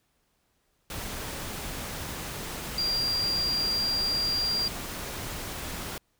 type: tone in noise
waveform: sine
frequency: 4762 Hz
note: D8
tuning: 23 cents sharp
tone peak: -25 dBFS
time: 2.78-4.68 s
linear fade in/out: 2 ms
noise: pink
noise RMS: -36 dBFS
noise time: 0.9-5.98 s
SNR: +8 dB
effects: pink hiss -72 dBFS RMS until 6.19 s